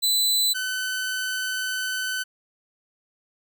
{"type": "tone pair in turn", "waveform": "sawtooth", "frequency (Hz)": [4000, 1514], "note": ["B7", "F#6"], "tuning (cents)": [21, 39], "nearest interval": "octave + perfect fourth", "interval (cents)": 1682, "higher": "first", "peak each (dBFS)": [-16, -22], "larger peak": "first", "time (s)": [[0.02, 0.54], [0.54, 2.24]], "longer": "second", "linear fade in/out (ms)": 20, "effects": []}